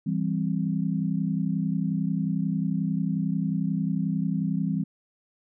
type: chord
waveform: sine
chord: C major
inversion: first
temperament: equal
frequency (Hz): 164.81 / 196 / 261.6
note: E3 / G3 / C4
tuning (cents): 0 / 0 / 0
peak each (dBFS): -27 / -27 / -31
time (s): 0.06-4.84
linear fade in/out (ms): 10
effects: none